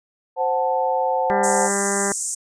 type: chord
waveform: sine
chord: F# diminished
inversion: second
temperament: equal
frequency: 523.3 / 740 / 880 Hz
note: C5 / F#5 / A5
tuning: 0 / 0 / 0 cents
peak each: -22 / -23 / -22 dBFS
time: 0.36-1.7 s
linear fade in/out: 50 ms
type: harmonic tone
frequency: 199.2 Hz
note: G3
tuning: 28 cents sharp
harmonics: 1 / 2 / 3 / 4 / 5 / 6 / 7 / 8 / 9 / 10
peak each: -27 / -25 / -30 / -29 / -32 / -33 / -35 / -31 / -33 / -35 dBFS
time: 1.3-2.12 s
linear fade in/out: 0 ms
type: band-pass noise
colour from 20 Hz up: white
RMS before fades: -26 dBFS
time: 1.43-2.35 s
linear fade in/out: 10 ms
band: 6500 to 8900 Hz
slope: 48 dB/octave
effects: resampled to 22050 Hz